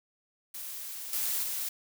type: noise with level steps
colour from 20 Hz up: blue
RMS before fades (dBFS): -40 / -31 / -34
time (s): 0.54-1.69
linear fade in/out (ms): 5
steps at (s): 1.13 / 1.43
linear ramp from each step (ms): 2
effects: none